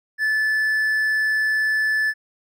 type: tone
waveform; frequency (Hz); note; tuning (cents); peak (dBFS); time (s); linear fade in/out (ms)
triangle; 1741; A6; -19; -16; 0.18-2.14; 50
effects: none